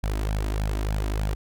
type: tone with flanger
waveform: sawtooth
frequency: 51.91 Hz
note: G#1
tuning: in tune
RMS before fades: -26 dBFS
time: 0.03-1.35 s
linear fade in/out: 10 ms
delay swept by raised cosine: 1.2 to 3.2 ms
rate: 3.3 Hz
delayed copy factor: +0.7
effects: none